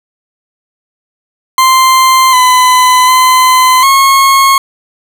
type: tone with pitch steps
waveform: 40% pulse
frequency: 1044 / 1009 / 1023 / 1088 Hz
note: C6 / B5 / C6 / C#6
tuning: -4 / +37 / -39 / -33 cents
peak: -3 dBFS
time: 1.58-4.58 s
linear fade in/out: 2 ms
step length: 750 ms
effects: none